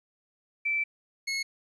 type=tone pair in turn; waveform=sine / 25% pulse; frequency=2327 / 2178 Hz; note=D7 / C#7; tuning=-17 / -31 cents; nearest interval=minor second; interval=114 cents; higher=first; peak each=-25 dBFS; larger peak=neither; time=0.65-0.84 / 1.27-1.43 s; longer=first; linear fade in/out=10 ms; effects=resampled to 24000 Hz + 11-bit